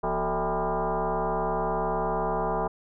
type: tone with frequency modulation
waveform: sine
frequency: 169.4 Hz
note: E3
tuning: 48 cents sharp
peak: -24 dBFS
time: 0.03-2.68 s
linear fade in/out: 10 ms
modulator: 205 Hz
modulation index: 4.7
effects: none